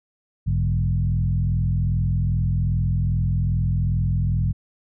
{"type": "tone with frequency modulation", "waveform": "sine", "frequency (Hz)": 103, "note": "G#2", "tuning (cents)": -14, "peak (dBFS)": -18, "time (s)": [0.46, 4.53], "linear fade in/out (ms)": 20, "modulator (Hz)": 42.5, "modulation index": 1.3, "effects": []}